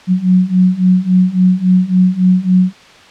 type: beating tone pair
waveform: sine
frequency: 181.7 / 185.3 Hz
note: F#3 / F#3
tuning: -31 / +3 cents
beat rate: 3.6 Hz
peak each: -12 / -10 dBFS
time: 0.07-2.73 s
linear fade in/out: 50 ms
effects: white hiss -40 dBFS RMS until 3.1 s + low-pass 4000 Hz 12 dB/octave